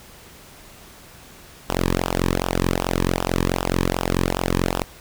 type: tone with flanger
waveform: sawtooth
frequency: 44.6 Hz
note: F1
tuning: 37 cents sharp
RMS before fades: -22 dBFS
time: 1.69-4.84 s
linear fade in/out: 0 ms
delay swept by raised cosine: 0.46 to 1.46 ms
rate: 2.6 Hz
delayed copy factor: -0.9
effects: pink hiss -45 dBFS RMS until 5 s